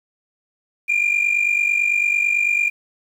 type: tone pair together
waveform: sine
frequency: 2379 / 2428 Hz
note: D7 / D#7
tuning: +22 / -43 cents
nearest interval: unison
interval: 35 cents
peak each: -17 dBFS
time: 0.88-2.7 s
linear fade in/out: 20 ms
effects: tanh soft clip ceiling -12 dBFS + 8-bit